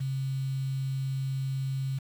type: tone with quantisation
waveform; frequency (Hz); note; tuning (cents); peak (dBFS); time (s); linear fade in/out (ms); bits
sine; 134; C3; +42; -28; 0-1.99; 10; 8
effects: none